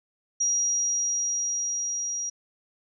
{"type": "tone with level ramp", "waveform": "sine", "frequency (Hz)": 5730, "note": "F8", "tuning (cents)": 44, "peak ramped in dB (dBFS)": [-21, -28], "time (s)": [0.4, 2.3], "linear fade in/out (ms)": 10, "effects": []}